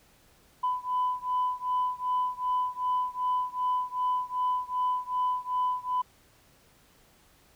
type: beating tone pair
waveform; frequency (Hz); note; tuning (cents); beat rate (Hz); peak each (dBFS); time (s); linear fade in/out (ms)
sine; 1000 / 1002.6; B5 / B5; +21 / +26; 2.6; -28 / -29; 0.63-6.02; 10
effects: tanh soft clip ceiling -20 dBFS + pink hiss -61 dBFS RMS until 7.55 s